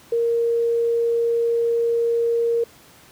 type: tone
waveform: sine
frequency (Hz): 466.2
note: A#4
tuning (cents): 0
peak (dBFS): -17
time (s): 0.12-2.64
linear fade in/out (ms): 5
effects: pink hiss -49 dBFS RMS until 3.11 s + high-pass 80 Hz 12 dB/octave